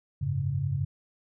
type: chord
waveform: sine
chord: F# suspended second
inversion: none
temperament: equal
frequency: 92.5 / 103.83 / 138.59 Hz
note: F#2 / G#2 / C#3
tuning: 0 / 0 / 0 cents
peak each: -33 / -32 / -28 dBFS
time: 0.21-0.85 s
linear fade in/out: 10 ms
effects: none